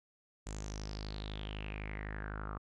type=tone with low-pass filter sweep; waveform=sawtooth; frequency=51.91 Hz; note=G#1; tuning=in tune; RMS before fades=-42 dBFS; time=0.46-2.58 s; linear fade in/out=10 ms; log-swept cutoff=7600 to 1200 Hz; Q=7; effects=none